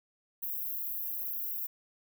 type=high-pass noise; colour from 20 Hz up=white; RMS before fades=-36 dBFS; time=0.42-1.67 s; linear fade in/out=10 ms; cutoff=12000 Hz; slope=96 dB/octave; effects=none